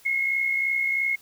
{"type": "tone pair together", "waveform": "sine", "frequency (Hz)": [2105, 2168], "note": ["C7", "C#7"], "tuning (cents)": [10, -39], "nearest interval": "minor second", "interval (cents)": 51, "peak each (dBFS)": [-31, -22], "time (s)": [0.05, 1.16], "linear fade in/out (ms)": 10, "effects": ["white hiss -54 dBFS RMS until 1.21 s"]}